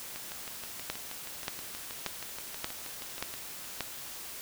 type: two click trains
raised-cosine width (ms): 0.2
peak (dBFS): -23 / -14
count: 21 / 6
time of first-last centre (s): 0.16-3.34 / 0.9-3.807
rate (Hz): 6.29 / 1.72
effects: white hiss -43 dBFS RMS until 4.41 s